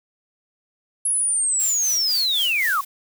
sine linear sweep, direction down, 10670 to 1061 Hz, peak -18 dBFS, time 1.05-2.81 s, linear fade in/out 5 ms
blue noise with tremolo, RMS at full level -29 dBFS, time 1.59-2.85 s, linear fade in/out 10 ms, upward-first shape sine, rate 3.9 Hz, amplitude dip 60%
effects none

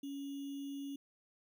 sine tone with sample-and-hold, 279.1 Hz, C#4, 12 cents sharp, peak -40 dBFS, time 0.03-0.96 s, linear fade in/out 5 ms, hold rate 3150 Hz, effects none

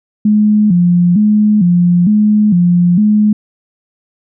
sine tone with vibrato, 192.5 Hz, G3, 31 cents flat, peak -6 dBFS, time 0.25-3.33 s, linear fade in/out 5 ms, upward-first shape square, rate 1.1 Hz, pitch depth 160 cents each way, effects none

